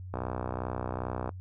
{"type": "click train", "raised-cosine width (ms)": 1, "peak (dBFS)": -19, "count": 73, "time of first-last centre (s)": [0.14, 1.292], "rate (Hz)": 62.5, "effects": ["noise-tail reverb RT60 0.1 s tail -24 dB re dry", "added 92 Hz sine -39 dBFS peak until 1.4 s"]}